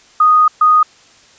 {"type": "tone bursts at uneven times", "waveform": "sine", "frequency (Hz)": 1241, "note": "D#6", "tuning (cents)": -5, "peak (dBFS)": -6, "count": 2, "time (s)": [[0.2, 0.48], [0.61, 0.83]], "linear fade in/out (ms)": 5, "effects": ["white hiss -46 dBFS RMS until 1.38 s", "resampled to 16000 Hz"]}